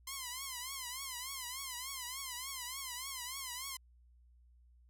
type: tone with vibrato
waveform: 5% pulse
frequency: 1035 Hz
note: C6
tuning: 19 cents flat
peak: -29 dBFS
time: 0.07-3.77 s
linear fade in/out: 5 ms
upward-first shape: triangle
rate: 3.4 Hz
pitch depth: 140 cents each way
effects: added 60 Hz sine -61 dBFS peak until 4.89 s